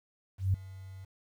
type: tone with ADSR envelope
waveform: sine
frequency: 95.3 Hz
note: G2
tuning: 48 cents flat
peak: -22 dBFS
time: 0.38-1.05 s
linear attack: 160 ms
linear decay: 4 ms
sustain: -21 dB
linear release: 9 ms
effects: 10-bit